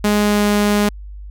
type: tone with pitch glide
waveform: sawtooth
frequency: 208.1 to 206.7 Hz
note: G#3 to G#3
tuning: +4 to -8 cents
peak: -9 dBFS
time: 0.04-0.89 s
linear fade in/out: 5 ms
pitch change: -12 cents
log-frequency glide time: 0.19-0.46 s
effects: added 50 Hz sine -30 dBFS peak until 1.3 s